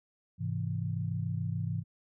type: chord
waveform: sine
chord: Ab augmented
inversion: none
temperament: equal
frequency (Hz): 103.83 / 130.81 / 164.81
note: Ab2 / C3 / E3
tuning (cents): 0 / 0 / 0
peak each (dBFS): -34 / -36 / -35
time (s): 0.38-1.84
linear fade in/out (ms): 50
effects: none